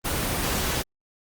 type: noise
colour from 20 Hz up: pink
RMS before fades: -26 dBFS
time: 0.04-0.83 s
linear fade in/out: 20 ms
effects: Opus 24 kbps